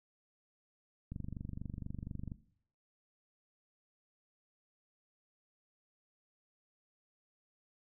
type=click train; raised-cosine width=5 ms; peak=-29 dBFS; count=30; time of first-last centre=1.12-2.318 s; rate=24.2 Hz; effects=noise-tail reverb RT60 0.6 s tail -17 dB re dry